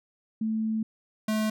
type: tone pair in turn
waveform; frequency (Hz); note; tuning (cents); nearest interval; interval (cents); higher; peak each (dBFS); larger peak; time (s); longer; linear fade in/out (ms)
sine / square; 220 / 216.2; A3 / A3; 0 / -30; unison; 30; first; -25; neither; 0.41-0.83 / 1.28-1.5; first; 5
effects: none